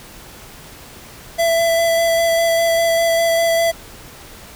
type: tone with vibrato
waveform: square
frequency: 667 Hz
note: E5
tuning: 20 cents sharp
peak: -14 dBFS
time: 1.38-3.72 s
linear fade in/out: 20 ms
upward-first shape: square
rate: 5 Hz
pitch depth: 9 cents each way
effects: pink hiss -39 dBFS RMS until 4.55 s